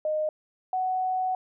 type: tone pair in turn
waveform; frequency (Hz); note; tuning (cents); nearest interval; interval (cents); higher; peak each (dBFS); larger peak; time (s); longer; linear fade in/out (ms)
sine; 616 / 744.5; D#5 / F#5; -17 / +11; minor third; 328; second; -24; neither; 0.05-0.29 / 0.73-1.35; second; 2
effects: none